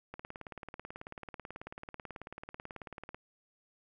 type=click train; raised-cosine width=0.5 ms; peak=-28 dBFS; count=56; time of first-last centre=0.14-3.145 s; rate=18.3 Hz; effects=none